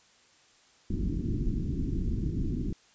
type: low-pass noise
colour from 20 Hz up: pink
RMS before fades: -30 dBFS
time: 0.9-2.73 s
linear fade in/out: 5 ms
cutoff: 340 Hz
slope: 48 dB/octave
effects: white hiss -61 dBFS RMS until 2.94 s + resampled to 16000 Hz